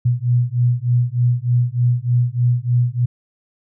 sine beating tone pair, 120.4 / 123.7 Hz, B2 / B2, -44 / +3 cents, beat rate 3.3 Hz, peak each -17 dBFS, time 0.05-3.06 s, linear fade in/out 10 ms, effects none

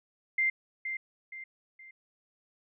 sine tone with echo, 2093 Hz, C7, in tune, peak -24 dBFS, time 0.38-0.5 s, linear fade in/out 5 ms, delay 470 ms, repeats 3, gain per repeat -8 dB, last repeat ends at 1.91 s, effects none

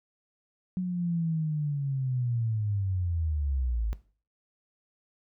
sine linear sweep, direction down, 185 to 51.2 Hz, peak -26 dBFS, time 0.77-3.93 s, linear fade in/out 0 ms, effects noise-tail reverb RT60 0.4 s tail -17 dB re dry

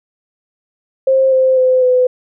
sine tone with pitch steps, 530 / 521.2 / 512.5 / 504 Hz, C5 / C5 / C5 / B4, +22 / -7 / -36 / +35 cents, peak -8 dBFS, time 1.07-2.07 s, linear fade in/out 5 ms, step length 250 ms, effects none

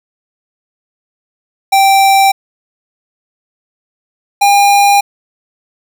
square tone pair in turn, 782 / 806.3 Hz, G5 / G5, -4 / +49 cents, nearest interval minor second, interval 53 cents, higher second, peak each -6 dBFS, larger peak neither, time 1.72-2.32 / 4.41-5.01 s, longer neither, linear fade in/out 10 ms, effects none

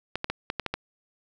clicks, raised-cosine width 0.3 ms, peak -12 dBFS, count 7, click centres 0.156 / 0.244 / 0.3 / 0.501 / 0.597 / 0.663 / 0.74 s, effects none

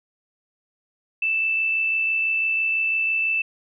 sine tone with amplitude modulation, 2646 Hz, E7, 6 cents sharp, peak -18 dBFS, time 1.22-3.42 s, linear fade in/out 5 ms, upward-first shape sine, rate 66 Hz, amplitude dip 30%, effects none

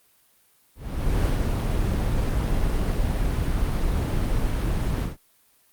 brown noise with ADSR envelope, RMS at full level -20 dBFS, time 0.75-5.17 s, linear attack 510 ms, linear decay 110 ms, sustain -3 dB, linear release 150 ms, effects white hiss -61 dBFS RMS until 5.72 s + Opus 32 kbps

